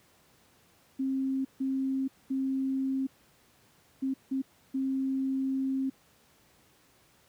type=tone bursts at uneven times; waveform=sine; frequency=266.7 Hz; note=C4; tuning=33 cents sharp; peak=-27 dBFS; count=6; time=0.99-1.45 / 1.6-2.08 / 2.3-3.07 / 4.02-4.14 / 4.31-4.42 / 4.74-5.9 s; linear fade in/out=10 ms; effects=pink hiss -63 dBFS RMS until 7.28 s + high-pass 80 Hz 12 dB/octave